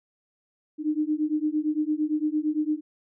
sine beating tone pair, 300.7 / 309.5 Hz, D4 / D#4, +41 / -9 cents, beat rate 8.8 Hz, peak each -26 / -26 dBFS, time 0.78-2.81 s, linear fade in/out 50 ms, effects none

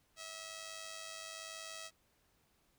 5% pulse tone with amplitude modulation, 647 Hz, E5, 32 cents flat, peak -32 dBFS, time 0.16-1.91 s, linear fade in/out 50 ms, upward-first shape sine, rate 101 Hz, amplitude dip 50%, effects pink hiss -74 dBFS RMS until 2.78 s

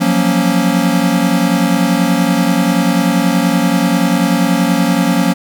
square chord, Gb major seventh, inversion third, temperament equal, 174.61 / 185 / 233.1 / 277.2 Hz, F3 / Gb3 / Bb3 / Db4, 0 / 0 / 0 / 0 cents, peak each -17 dBFS, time 0-5.34 s, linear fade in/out 20 ms, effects none

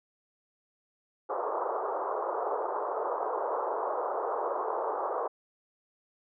pink band-pass noise, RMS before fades -32 dBFS, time 1.29-5.28 s, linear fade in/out 10 ms, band 410 to 1200 Hz, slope 48 dB/octave, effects none

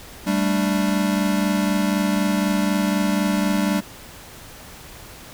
square chord, G suspended second, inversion none, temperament equal, 196 / 220 / 293.7 Hz, G3 / A3 / D4, 0 / 0 / 0 cents, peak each -21 / -26 / -25 dBFS, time 0.26-3.81 s, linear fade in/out 20 ms, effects pink hiss -41 dBFS RMS until 5.33 s

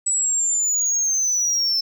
sine linear sweep, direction down, 7902 to 5274 Hz, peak -15 dBFS, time 0.06-1.81 s, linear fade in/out 10 ms, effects tanh soft clip ceiling -17 dBFS

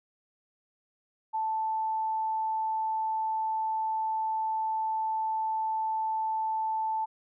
sine tone, 880 Hz, A5, in tune, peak -27 dBFS, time 1.33-7.06 s, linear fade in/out 20 ms, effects none

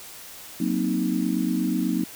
sine chord, C half-diminished seventh, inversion second, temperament equal, 185 / 233.1 / 261.6 / 311.1 Hz, Gb3 / Bb3 / C4 / Eb4, 0 / 0 / 0 / 0 cents, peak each -27 dBFS, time 0.6-2.04 s, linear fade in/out 5 ms, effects white hiss -42 dBFS RMS until 2.15 s

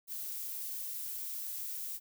violet noise, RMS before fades -40 dBFS, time 0.07-2 s, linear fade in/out 50 ms, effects none

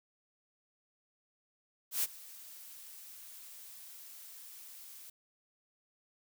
blue noise with ADSR envelope, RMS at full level -30 dBFS, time 1.91-5.1 s, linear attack 120 ms, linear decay 34 ms, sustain -21 dB, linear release 5 ms, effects none

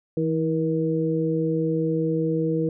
sine tone cluster, 162.6 / 322.5 / 477.4 Hz, E3 / E4 / A#4, -23 / -38 / +41 cents, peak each -25 dBFS, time 0.17-2.69 s, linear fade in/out 2 ms, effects none

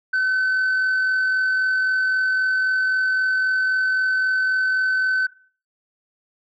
sine tone with amplitude modulation, 1521 Hz, F#6, 47 cents sharp, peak -14 dBFS, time 0.13-5.27 s, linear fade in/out 10 ms, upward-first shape sine, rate 43.8 Hz, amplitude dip 25%, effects noise-tail reverb RT60 0.4 s tail -17 dB re dry + tanh soft clip ceiling -16 dBFS

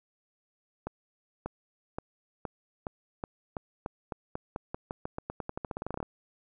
accelerating click train, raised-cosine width 1 ms, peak -20 dBFS, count 29, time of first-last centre 0.87-6.028 s, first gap 590 ms, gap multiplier 0.89, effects none

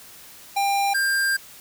square tone pair in turn, 797 / 1594 Hz, G5 / G6, +28 / +28 cents, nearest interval octave, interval 1200 cents, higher second, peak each -20 dBFS, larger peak neither, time 0.56-0.94 / 0.94-1.37 s, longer second, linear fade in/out 10 ms, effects white hiss -45 dBFS RMS until 1.6 s

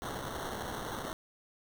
violet noise with sample-and-hold, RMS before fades -39 dBFS, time 0.02-1.13 s, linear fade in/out 0 ms, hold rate 2450 Hz, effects none

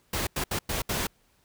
pink noise bursts at uneven times, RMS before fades -29 dBFS, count 5, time 0.13-0.27 / 0.36-0.44 / 0.51-0.59 / 0.69-0.82 / 0.89-1.07 s, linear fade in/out 5 ms, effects pink hiss -66 dBFS RMS until 1.44 s

